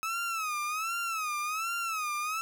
30% pulse tone with vibrato, 1287 Hz, E6, 42 cents flat, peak -28 dBFS, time 0.03-2.41 s, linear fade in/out 0 ms, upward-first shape sine, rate 1.3 Hz, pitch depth 130 cents each way, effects none

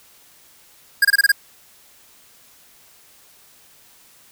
square tone bursts, 1625 Hz, G#6, 38 cents flat, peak -11 dBFS, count 6, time 1.02-1.319 s, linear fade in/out 5 ms, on 29 ms, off 25 ms, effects white hiss -51 dBFS RMS until 4.31 s

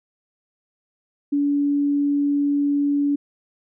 sine tone, 286.2 Hz, D4, 45 cents flat, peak -17 dBFS, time 1.32-3.16 s, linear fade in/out 10 ms, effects none

